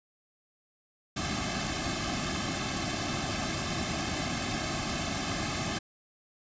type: noise with comb filter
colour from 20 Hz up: pink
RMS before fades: -32 dBFS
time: 1.16-5.79 s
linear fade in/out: 10 ms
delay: 2.1 ms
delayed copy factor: -1
effects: resampled to 16000 Hz